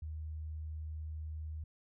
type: tone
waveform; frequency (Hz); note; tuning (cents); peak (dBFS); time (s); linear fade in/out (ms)
sine; 77.8; D#2; 0; -39; 0.02-1.64; 5
effects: none